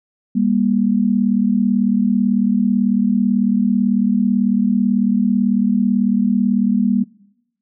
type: tone pair together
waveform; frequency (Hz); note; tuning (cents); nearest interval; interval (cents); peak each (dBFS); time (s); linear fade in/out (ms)
sine; 200.3 / 238.4; G3 / A#3; +38 / +39; minor third; 301; -16; 0.35-7.04; 10
effects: noise-tail reverb RT60 0.9 s tail -22 dB re dry